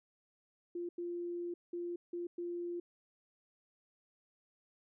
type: tone bursts at uneven times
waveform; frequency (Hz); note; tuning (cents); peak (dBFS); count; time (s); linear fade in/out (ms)
sine; 347.6; F4; -8; -37; 5; 0.75-0.89 / 0.98-1.54 / 1.73-1.96 / 2.13-2.27 / 2.38-2.8; 5
effects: none